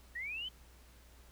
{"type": "linear sweep", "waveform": "sine", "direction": "up", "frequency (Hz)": [1832, 3119], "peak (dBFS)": -38, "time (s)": [0.15, 0.49], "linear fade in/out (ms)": 10, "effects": ["added 60 Hz sine -58 dBFS peak until 1.31 s", "pink hiss -63 dBFS RMS until 1.31 s"]}